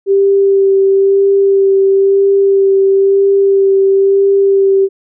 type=tone with vibrato; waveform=sine; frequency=392 Hz; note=G4; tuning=in tune; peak=-6 dBFS; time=0.06-4.89 s; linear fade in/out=50 ms; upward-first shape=sine; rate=1 Hz; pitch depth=14 cents each way; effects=none